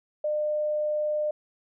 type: tone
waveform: sine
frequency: 603 Hz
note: D5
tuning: 46 cents sharp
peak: -24 dBFS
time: 0.24-1.31 s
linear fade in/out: 5 ms
effects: none